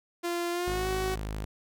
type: tone with pitch glide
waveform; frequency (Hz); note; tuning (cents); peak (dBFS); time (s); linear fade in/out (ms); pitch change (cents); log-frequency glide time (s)
sawtooth; 345.6 to 374.7; F4 to F#4; -18 to +22; -25; 0.23-1.16; 20; +140; 0.51-0.89
type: tone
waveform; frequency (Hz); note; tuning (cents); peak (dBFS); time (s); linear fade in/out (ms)
sawtooth; 52.5; G#1; +19; -29; 0.67-1.45; 5
effects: none